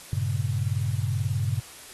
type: chord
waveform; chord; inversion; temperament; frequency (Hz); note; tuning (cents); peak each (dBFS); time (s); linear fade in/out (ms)
sine; G diminished; none; equal; 98 / 116.54 / 138.59; G2 / Bb2 / Db3; 0 / 0 / 0; -27 / -28 / -29; 0.13-1.6; 0
effects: white hiss -45 dBFS RMS until 1.93 s + AAC 32 kbps